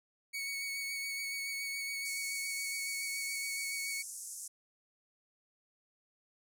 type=tone with vibrato; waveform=sawtooth; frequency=2227 Hz; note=C#7; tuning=7 cents sharp; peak=-33 dBFS; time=0.33-4.03 s; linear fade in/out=20 ms; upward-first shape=sine; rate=7.1 Hz; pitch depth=17 cents each way
type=band-pass noise; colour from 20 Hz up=white; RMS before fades=-45 dBFS; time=2.05-4.48 s; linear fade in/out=5 ms; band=5900 to 11000 Hz; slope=48 dB/octave
effects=none

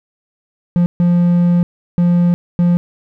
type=tone bursts at uneven times; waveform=triangle; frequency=174.61 Hz; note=F3; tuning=in tune; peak=-7 dBFS; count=4; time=0.76-0.86 / 1-1.63 / 1.98-2.34 / 2.59-2.77 s; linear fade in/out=0 ms; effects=none

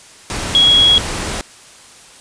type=tone in noise; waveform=sine; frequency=3322 Hz; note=G#7; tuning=in tune; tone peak=-7 dBFS; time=0.55-0.98 s; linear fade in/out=0 ms; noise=pink; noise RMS=-22 dBFS; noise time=0.3-1.41 s; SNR=+12 dB; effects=white hiss -41 dBFS RMS until 2.2 s + resampled to 22050 Hz

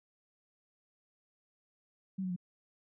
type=tone with pitch steps; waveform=sine; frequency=190.9 / 184.4 / 178.12 Hz; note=G3 / F#3 / F3; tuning=-46 / -6 / +34 cents; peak=-33 dBFS; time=2.18-2.363 s; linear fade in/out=10 ms; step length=61 ms; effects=none

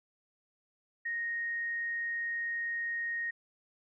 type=tone; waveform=sine; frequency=1864.7 Hz; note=A#6; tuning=in tune; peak=-32 dBFS; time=1.05-3.31 s; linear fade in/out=10 ms; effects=none

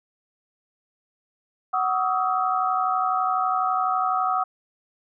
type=tone cluster; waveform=sine; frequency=745 / 1139 / 1259 / 1331 Hz; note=F#5 / C#6 / D#6 / E6; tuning=+12 / +47 / +20 / +16 cents; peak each=-24 / -29 / -24 / -31 dBFS; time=1.73-4.44 s; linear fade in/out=10 ms; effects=none

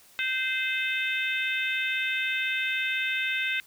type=harmonic tone with a mistuned harmonic; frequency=518 Hz; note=C5; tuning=17 cents flat; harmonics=3 / 4 / 5 / 6 / 7; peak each=-31 / -31 / -30 / -38 / -35 dBFS; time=0.19-3.6 s; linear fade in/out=0 ms; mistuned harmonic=6; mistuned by=-19 cents; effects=white hiss -56 dBFS RMS until 3.66 s

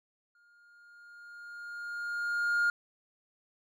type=tone with exponential growth; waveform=triangle; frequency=1416 Hz; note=F6; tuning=23 cents sharp; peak=-21 dBFS; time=0.35-2.7 s; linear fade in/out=2 ms; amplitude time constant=510 ms; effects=tanh soft clip ceiling -18 dBFS

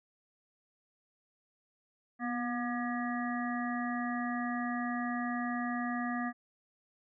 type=harmonic tone with a mistuned harmonic; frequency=240 Hz; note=B3; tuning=49 cents flat; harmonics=1 / 3 / 5 / 7 / 8; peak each=-34 / -39 / -41 / -42 / -43 dBFS; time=2.19-6.33 s; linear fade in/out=50 ms; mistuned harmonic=1; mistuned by=+32 cents; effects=none

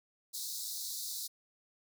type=high-pass noise; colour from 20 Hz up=pink; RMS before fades=-40 dBFS; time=0.33-1.28 s; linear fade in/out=20 ms; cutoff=3800 Hz; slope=96 dB/octave; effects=none

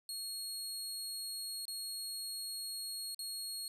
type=tone with dropouts; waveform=25% pulse; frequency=4302 Hz; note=C8; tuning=47 cents sharp; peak=-35 dBFS; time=0.09-3.68 s; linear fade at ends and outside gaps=1 ms; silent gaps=1.654-1.68 / 3.146-3.191 s; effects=none

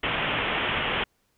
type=low-pass noise; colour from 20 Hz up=white; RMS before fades=-27 dBFS; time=0.03-1.04 s; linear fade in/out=5 ms; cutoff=3300 Hz; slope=96 dB/octave; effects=pink hiss -70 dBFS RMS until 1.37 s

